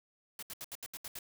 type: noise bursts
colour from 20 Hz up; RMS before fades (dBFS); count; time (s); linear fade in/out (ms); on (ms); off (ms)
white; -43; 8; 0.39-1.189; 2; 36; 73
effects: none

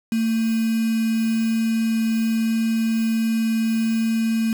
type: tone with quantisation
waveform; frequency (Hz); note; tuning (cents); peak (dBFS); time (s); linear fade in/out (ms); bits
sine; 224.9; A3; +38; -18; 0.12-4.53; 2; 5
effects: none

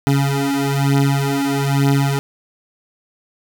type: beating tone pair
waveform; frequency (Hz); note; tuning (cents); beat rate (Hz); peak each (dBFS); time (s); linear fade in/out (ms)
25% pulse; 138.59 / 139.69; C#3 / C#3; 0 / +14; 1.1; -14; 0.07-2.19; 0
effects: none

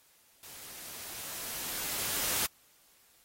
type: noise with level ramp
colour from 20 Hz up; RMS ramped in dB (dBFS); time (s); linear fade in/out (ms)
white; -49 to -30; 0.43-2.46; 0
effects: white hiss -64 dBFS RMS until 3.24 s + AAC 48 kbps

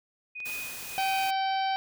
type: tone with tremolo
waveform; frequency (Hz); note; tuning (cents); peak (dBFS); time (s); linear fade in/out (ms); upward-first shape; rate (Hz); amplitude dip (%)
sine; 2489; D#7; 0; -33; 0.35-1.31; 10; sine; 1.6; 80
type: clicks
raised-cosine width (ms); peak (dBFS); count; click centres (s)
0.2; -31; 2; 0.403 / 0.498
type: noise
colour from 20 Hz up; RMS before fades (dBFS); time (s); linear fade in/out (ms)
white; -40; 0.45-1.31; 10
type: harmonic tone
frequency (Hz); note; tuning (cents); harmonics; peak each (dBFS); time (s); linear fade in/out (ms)
772; G5; -27; 1 / 2 / 3 / 4 / 5 / 6 / 7; -26 / -38 / -39 / -38 / -44 / -42 / -49; 0.98-1.76; 0
effects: none

